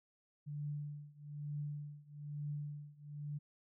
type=tone with tremolo; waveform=sine; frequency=146.83 Hz; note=D3; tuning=in tune; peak=-37 dBFS; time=0.46-3.39 s; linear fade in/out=20 ms; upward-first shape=triangle; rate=1.1 Hz; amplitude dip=95%; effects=none